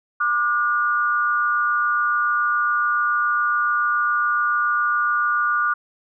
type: tone pair together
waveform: sine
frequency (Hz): 1190 / 1442.9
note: D6 / F#6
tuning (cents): +22 / -44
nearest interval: minor third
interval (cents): 334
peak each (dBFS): -20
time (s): 0.2-5.74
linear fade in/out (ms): 10
effects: none